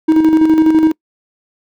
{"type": "tone with tremolo", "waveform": "triangle", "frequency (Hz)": 316.5, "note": "D#4", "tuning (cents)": 30, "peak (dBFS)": -3, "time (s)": [0.08, 0.92], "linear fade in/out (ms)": 10, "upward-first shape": "square", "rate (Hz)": 12, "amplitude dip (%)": 45, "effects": ["noise-tail reverb RT60 0.1 s tail -26 dB re dry"]}